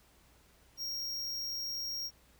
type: tone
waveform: square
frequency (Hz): 5588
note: F8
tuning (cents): 0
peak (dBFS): -36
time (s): 0.77-2.11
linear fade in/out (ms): 50
effects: added 60 Hz sine -67 dBFS peak until 2.39 s + pink hiss -65 dBFS RMS until 2.39 s